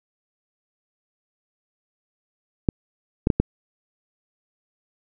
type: clicks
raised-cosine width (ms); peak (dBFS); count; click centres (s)
3; -4; 4; 2.688 / 3.271 / 3.302 / 3.4
effects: none